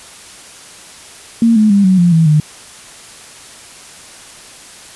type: tone with pitch steps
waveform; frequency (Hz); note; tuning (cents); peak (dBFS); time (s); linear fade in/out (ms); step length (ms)
sine; 230.1 / 214.7 / 200.3 / 186.9 / 174.38 / 162.71 / 151.81; A#3 / A3 / G3 / F#3 / F3 / E3 / D#3; -22 / -42 / +38 / +18 / -2 / -22 / -42; -6; 1.42-2.4; 2; 140
effects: white hiss -36 dBFS RMS until 4.95 s + resampled to 24000 Hz